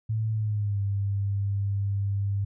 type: tone with pitch glide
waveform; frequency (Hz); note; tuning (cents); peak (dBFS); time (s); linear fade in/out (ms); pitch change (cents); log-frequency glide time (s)
sine; 110 to 99.71; A2 to G2; 0 to +30; -24; 0.09-2.45; 10; -170; 0.31-0.81
effects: none

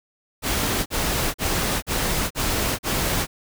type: noise bursts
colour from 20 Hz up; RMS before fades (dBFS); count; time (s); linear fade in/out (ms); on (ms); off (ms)
pink; -23; 6; 0.42-3.27; 50; 440; 42
effects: none

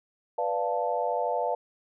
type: chord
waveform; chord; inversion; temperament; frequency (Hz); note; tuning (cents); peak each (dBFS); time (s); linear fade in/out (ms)
sine; B half-diminished seventh; none; equal; 493.9 / 587.3 / 698.5 / 880; B4 / D5 / F5 / A5; 0 / 0 / 0 / 0; -31 / -31 / -30 / -31; 0.38-1.55; 5
effects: none

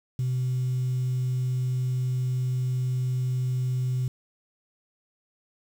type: tone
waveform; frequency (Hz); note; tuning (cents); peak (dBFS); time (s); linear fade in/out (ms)
sine; 127.3; C3; -47; -22; 0.19-4.08; 2
effects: tanh soft clip ceiling -21 dBFS + 8-bit

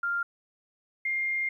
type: tone pair in turn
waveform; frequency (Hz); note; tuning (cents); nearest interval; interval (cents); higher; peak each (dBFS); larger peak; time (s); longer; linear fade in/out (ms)
sine; 1396 / 2116; F6 / C7; -1 / +19; perfect fifth; 720; second; -26 / -26; neither; 0.03-0.23 / 1.05-1.49; second; 5
effects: 11-bit

